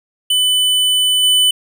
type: tone with level steps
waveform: square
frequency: 3000 Hz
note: F#7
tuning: 23 cents sharp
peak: -12 / -10 dBFS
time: 0.3-1.51 s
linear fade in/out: 5 ms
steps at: 1.23 s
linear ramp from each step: 5 ms
effects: none